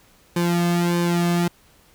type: tone with flanger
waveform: sawtooth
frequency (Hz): 173.1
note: F3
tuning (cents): -15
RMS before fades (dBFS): -20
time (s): 0.36-1.48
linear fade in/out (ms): 5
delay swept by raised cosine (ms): 1.5 to 2.09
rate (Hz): 1.6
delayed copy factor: -0.95
effects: pink hiss -55 dBFS RMS until 1.94 s